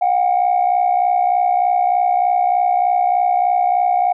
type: tone pair together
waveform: sine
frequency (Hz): 720.7 / 784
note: F#5 / G5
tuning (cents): -46 / 0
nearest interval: minor second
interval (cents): 146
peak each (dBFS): -13 / -16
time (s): 0.01-4.13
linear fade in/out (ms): 10
effects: tanh soft clip ceiling -8 dBFS